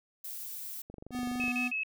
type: noise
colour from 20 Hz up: violet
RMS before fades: -41 dBFS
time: 0.24-0.82 s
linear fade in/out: 5 ms
type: click train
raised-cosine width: 2 ms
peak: -32 dBFS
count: 15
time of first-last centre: 0.9-1.481 s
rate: 24.1 Hz
type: tone with vibrato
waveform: square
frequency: 246.9 Hz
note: B3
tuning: in tune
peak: -33 dBFS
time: 1.11-1.72 s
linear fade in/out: 50 ms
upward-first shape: triangle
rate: 4.4 Hz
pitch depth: 11 cents each way
type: tone bursts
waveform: sine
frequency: 2583 Hz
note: E7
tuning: 36 cents flat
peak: -30 dBFS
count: 3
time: 1.4-1.834 s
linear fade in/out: 2 ms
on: 120 ms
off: 37 ms
effects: none